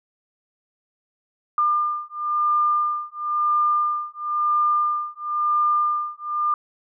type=beating tone pair; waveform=sine; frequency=1201 / 1201.98 Hz; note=D6 / D6; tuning=+38 / +40 cents; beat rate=0.98 Hz; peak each=-22 dBFS; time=1.58-6.54 s; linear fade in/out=2 ms; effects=none

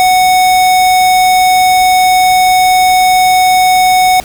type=tone; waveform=square; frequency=740 Hz; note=F#5; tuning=in tune; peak=-6 dBFS; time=0-4.2 s; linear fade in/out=0 ms; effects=pink hiss -31 dBFS RMS until 4.24 s

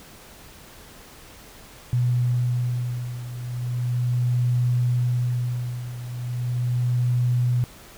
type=beating tone pair; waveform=sine; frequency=122.6 / 122.97 Hz; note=B2 / B2; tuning=-12 / -7 cents; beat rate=0.37 Hz; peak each=-22 / -26 dBFS; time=1.93-7.64 s; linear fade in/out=0 ms; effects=pink hiss -46 dBFS RMS until 7.97 s

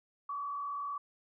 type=tone with frequency modulation; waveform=sine; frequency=1141 Hz; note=C#6; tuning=50 cents sharp; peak=-35 dBFS; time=0.29-0.98 s; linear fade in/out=5 ms; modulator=39.9 Hz; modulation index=0.75; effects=none

